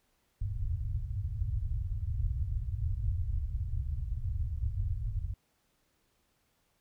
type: low-pass noise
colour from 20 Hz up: white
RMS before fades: -33 dBFS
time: 0.41-5.34 s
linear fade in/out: 5 ms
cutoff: 110 Hz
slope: 48 dB/octave
effects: pink hiss -74 dBFS RMS until 6.8 s